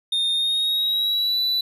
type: tone with pitch glide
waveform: triangle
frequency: 3661 to 3969 Hz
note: A#7 to B7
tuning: -32 to +8 cents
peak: -18 dBFS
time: 0.12-1.61 s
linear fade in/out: 5 ms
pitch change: +140 cents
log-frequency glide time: 0.33-1.39 s
effects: none